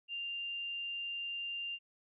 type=tone; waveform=sine; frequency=2791 Hz; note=F7; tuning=2 cents flat; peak=-37 dBFS; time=0.08-1.79 s; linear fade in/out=50 ms; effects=none